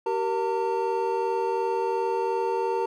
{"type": "tone cluster", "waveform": "triangle", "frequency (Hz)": [385.7, 468.5, 906], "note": ["G4", "A#4", "A#5"], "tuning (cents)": [-28, 9, -50], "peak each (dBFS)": -26, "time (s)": [0.06, 2.86], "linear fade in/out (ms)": 5, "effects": []}